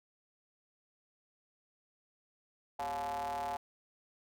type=ring-modulated tone; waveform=square; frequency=76.5 Hz; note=D#2; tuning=29 cents flat; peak=-33 dBFS; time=2.79-3.57 s; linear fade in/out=5 ms; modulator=784 Hz; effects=none